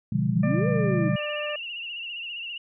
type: chord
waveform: sine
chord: B diminished seventh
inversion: none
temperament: equal with one note detuned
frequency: 123.47 / 146.83 / 174.61 / 203 Hz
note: B2 / D3 / F3 / Ab3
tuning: 0 / 0 / 0 / -39 cents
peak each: -27 dBFS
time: 0.12-1.16 s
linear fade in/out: 5 ms
type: exponential two-way sweep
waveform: sine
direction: up then down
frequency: 124.4 to 507 to 299.9 Hz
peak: -26 dBFS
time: 0.29-1.1 s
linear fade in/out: 20 ms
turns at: 0.68 s
type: harmonic tone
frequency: 596 Hz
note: D5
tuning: 25 cents sharp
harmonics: 1 / 2 / 3 / 4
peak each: -30 / -38 / -36 / -40 dBFS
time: 0.43-1.56 s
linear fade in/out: 5 ms
type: tone with vibrato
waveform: sine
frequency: 2790 Hz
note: F7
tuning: 2 cents flat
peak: -32 dBFS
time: 1.16-2.58 s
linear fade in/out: 5 ms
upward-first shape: sine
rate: 15 Hz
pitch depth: 69 cents each way
effects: none